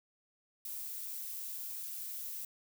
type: noise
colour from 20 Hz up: violet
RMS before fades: -42 dBFS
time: 0.65-2.45 s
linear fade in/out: 2 ms
effects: none